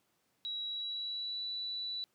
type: tone with pitch glide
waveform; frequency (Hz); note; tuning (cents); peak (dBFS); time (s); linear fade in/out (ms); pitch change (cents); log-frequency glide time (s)
sine; 3880 to 3955; B7 to B7; -31 to +2; -36; 0.45-2.04; 0; +33; 0.65-1.44
effects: pink hiss -75 dBFS RMS until 2.14 s + high-pass 150 Hz 12 dB/octave